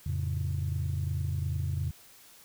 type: chord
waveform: sine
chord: F augmented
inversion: none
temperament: equal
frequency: 87.31 / 110 / 138.59 Hz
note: F2 / A2 / C#3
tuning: 0 / 0 / 0 cents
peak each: -30 / -35 / -32 dBFS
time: 0.06-1.91 s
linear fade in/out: 5 ms
effects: tanh soft clip ceiling -22 dBFS + white hiss -55 dBFS RMS until 2.44 s